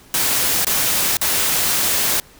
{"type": "noise with dropouts", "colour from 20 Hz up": "white", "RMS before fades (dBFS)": -18, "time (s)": [0.14, 2.2], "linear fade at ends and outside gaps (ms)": 1, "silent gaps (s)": [[0.647, 0.668], [1.17, 1.214]], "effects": ["pink hiss -47 dBFS RMS until 2.39 s"]}